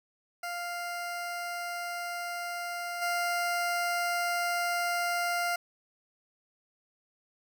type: tone with level steps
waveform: 20% pulse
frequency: 698.5 Hz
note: F5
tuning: in tune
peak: -29 / -23 dBFS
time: 0.43-5.56 s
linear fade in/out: 5 ms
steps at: 3.01 s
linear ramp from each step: 20 ms
effects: none